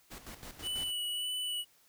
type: noise with tremolo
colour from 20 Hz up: pink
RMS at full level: -46 dBFS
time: 0.1-0.92 s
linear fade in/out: 20 ms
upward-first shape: square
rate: 6.1 Hz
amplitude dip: 65%
type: tone with vibrato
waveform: square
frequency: 2960 Hz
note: F#7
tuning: in tune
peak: -34 dBFS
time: 0.62-1.65 s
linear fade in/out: 50 ms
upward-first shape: sine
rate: 1.7 Hz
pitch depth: 17 cents each way
effects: white hiss -66 dBFS RMS until 1.88 s